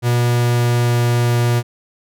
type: tone with pitch glide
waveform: 45% pulse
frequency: 120.6 to 119.7 Hz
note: B2 to A#2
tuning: -41 to +46 cents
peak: -13 dBFS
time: 0.02-1.63 s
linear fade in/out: 50 ms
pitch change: -13 cents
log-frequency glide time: 0.28-1.37 s
effects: none